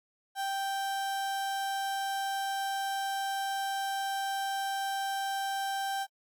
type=tone; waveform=35% pulse; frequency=784 Hz; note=G5; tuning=in tune; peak=-29 dBFS; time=0.35-6.07 s; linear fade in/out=50 ms; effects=AAC 64 kbps